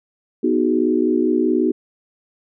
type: chord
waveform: sine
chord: G# minor seventh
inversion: first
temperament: equal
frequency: 246.9 / 311.1 / 370 / 415.3 Hz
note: B3 / D#4 / F#4 / G#4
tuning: 0 / 0 / 0 / 0 cents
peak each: -20 / -19 / -19 / -25 dBFS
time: 0.43-1.72 s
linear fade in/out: 10 ms
effects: none